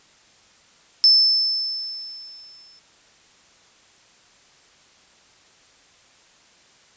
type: tone with exponential decay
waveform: sine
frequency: 5274 Hz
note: E8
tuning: in tune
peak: -9 dBFS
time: 1.04-2.79 s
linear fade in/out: 0 ms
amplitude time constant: 380 ms
effects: white hiss -54 dBFS RMS until 6.96 s + resampled to 16000 Hz